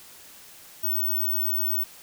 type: tone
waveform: sine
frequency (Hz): 15804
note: B9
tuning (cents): 0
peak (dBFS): -21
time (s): 0.83-1.84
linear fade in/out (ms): 10
effects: tanh soft clip ceiling -20 dBFS + white hiss -48 dBFS RMS until 2.02 s